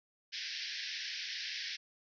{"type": "band-pass noise", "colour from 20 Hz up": "white", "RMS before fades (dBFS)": -41, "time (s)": [0.32, 1.77], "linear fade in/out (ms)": 20, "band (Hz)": [1600, 5600], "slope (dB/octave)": 96, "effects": []}